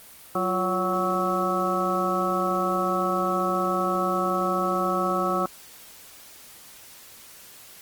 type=harmonic tone with a mistuned harmonic; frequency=185.9 Hz; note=F#3; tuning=8 cents sharp; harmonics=1 / 2 / 3 / 4 / 6 / 7; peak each=-30 / -29 / -30 / -30 / -29 / -27 dBFS; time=0.35-5.46 s; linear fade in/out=2 ms; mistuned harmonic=2; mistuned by=-88 cents; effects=white hiss -47 dBFS RMS until 7.81 s + Opus 32 kbps